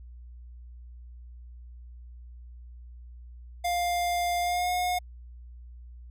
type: tone with pitch glide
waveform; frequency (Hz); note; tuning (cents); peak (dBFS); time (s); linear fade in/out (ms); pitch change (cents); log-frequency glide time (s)
square; 702 to 720.1; F5 to F#5; +9 to -47; -26; 3.64-4.99; 10; +44; 4.4-4.71
effects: added 60 Hz sine -43 dBFS peak until 6.1 s